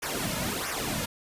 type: noise with flanger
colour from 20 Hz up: pink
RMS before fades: -31 dBFS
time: 0.02-1.06 s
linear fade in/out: 10 ms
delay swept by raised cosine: 0.24 to 2.64 ms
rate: 1.5 Hz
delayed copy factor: -0.8
effects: resampled to 32000 Hz